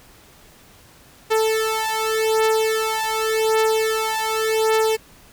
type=beating tone pair; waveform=sawtooth; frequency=440 / 440.87 Hz; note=A4 / A4; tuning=0 / +3 cents; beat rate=0.87 Hz; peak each=-17 dBFS; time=1.3-4.97 s; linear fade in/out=20 ms; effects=pink hiss -49 dBFS RMS until 5.32 s